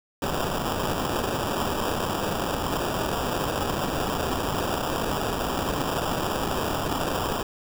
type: noise with sample-and-hold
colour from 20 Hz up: violet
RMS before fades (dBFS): -27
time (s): 0.22-7.43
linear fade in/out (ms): 2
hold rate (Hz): 2100
effects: none